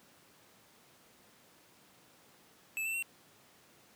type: tone with pitch steps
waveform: square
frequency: 2619 / 2672 / 2727 Hz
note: E7 / E7 / F7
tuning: -12 / +23 / -42 cents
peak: -34 dBFS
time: 2.77-3.025 s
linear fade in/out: 0 ms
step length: 85 ms
effects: pink hiss -62 dBFS RMS until 3.95 s + high-pass 150 Hz 12 dB/octave